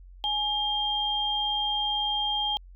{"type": "tone pair together", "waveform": "sine", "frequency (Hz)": [838, 3199], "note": ["G#5", "G7"], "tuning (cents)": [15, 34], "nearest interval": "octave + major seventh", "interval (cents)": 2319, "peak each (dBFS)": [-30, -26], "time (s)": [0.24, 2.57], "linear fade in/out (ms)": 0, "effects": ["added 45 Hz sine -45 dBFS peak until 2.75 s"]}